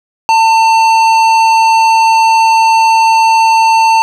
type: tone with tanh clipping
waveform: triangle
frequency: 897 Hz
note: A5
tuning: 33 cents sharp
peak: -7 dBFS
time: 0.29-4.02 s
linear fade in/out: 0 ms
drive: 18 dB
effects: none